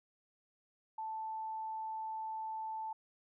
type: tone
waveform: sine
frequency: 880 Hz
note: A5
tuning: in tune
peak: -38 dBFS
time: 0.98-2.93 s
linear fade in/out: 5 ms
effects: none